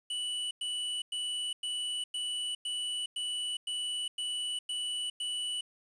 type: tone bursts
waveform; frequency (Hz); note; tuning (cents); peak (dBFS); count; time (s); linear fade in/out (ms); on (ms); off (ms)
square; 2960; F#7; 0; -33; 11; 0.1-5.61; 5; 410; 100
effects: resampled to 22050 Hz + 10-bit